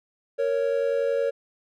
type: tone pair together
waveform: triangle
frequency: 464.2 / 555 Hz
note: A#4 / C#5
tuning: -7 / +2 cents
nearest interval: minor third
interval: 309 cents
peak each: -23 / -22 dBFS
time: 0.38-1.31 s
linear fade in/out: 20 ms
effects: none